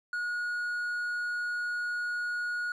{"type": "tone with hard clipping", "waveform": "triangle", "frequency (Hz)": 1448, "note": "F#6", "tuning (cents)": -38, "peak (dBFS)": -31, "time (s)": [0.13, 2.72], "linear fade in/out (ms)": 2, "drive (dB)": 6, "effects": ["resampled to 22050 Hz"]}